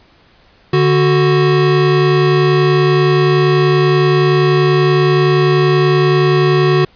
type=tone pair together; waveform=square; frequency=146.83 / 370 Hz; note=D3 / F#4; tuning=0 / 0 cents; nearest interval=octave + major third; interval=1600 cents; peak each=-13 / -12 dBFS; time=0.73-6.85 s; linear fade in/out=5 ms; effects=pink hiss -49 dBFS RMS until 6.95 s + resampled to 11025 Hz